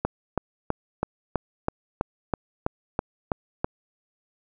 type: click train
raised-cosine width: 1 ms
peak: -9 dBFS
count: 12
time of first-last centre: 0.05-3.645 s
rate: 3.06 Hz
effects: none